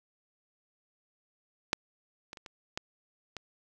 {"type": "clicks", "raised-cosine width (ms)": 0.2, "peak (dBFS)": [-8, -25, -29, -27, -16, -22], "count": 6, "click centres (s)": [1.731, 2.331, 2.372, 2.462, 2.775, 3.367], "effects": []}